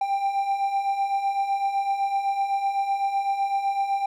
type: beating tone pair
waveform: triangle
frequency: 784 / 791.9 Hz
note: G5 / G5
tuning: 0 / +17 cents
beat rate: 7.9 Hz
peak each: -28 / -21 dBFS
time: 0.01-4.06 s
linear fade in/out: 5 ms
effects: none